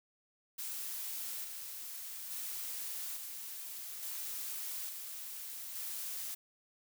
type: noise with tremolo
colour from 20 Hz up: blue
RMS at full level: -41 dBFS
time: 0.58-6.35 s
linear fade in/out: 10 ms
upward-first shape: square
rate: 0.58 Hz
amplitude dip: 35%
effects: none